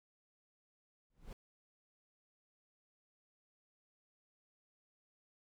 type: noise with exponential growth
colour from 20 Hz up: brown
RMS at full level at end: -42 dBFS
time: 1.1-1.33 s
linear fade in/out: 2 ms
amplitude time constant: 48 ms
effects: none